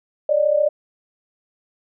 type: tone pair together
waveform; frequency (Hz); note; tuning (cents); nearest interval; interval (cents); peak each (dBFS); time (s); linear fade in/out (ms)
sine; 568.8 / 603; C#5 / D5; +45 / +46; minor second; 101; -19 / -16; 0.29-0.69; 5
effects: none